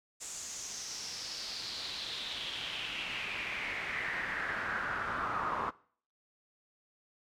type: noise with band-pass filter sweep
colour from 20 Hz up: brown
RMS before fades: -38 dBFS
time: 0.2-5.71 s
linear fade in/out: 20 ms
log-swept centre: 7400 to 1100 Hz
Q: 4.5
effects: noise-tail reverb RT60 0.5 s tail -21 dB re dry